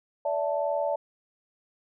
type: chord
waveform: sine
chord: D suspended second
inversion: none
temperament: equal with one note detuned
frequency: 577.9 / 659.3 / 880 Hz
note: D5 / E5 / A5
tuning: -28 / 0 / 0 cents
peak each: -27 / -30 / -32 dBFS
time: 0.25-0.96 s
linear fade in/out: 5 ms
effects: none